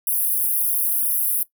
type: high-pass noise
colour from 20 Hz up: pink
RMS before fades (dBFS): -21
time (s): 0.07-1.43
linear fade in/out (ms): 2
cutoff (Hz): 10000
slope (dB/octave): 96
effects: noise-tail reverb RT60 0.1 s tail -17 dB re dry